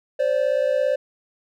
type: tone pair together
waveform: triangle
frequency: 523.3 / 580.9 Hz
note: C5 / D5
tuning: 0 / -19 cents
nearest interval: major second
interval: 181 cents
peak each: -19 dBFS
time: 0.19-0.96 s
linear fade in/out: 10 ms
effects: none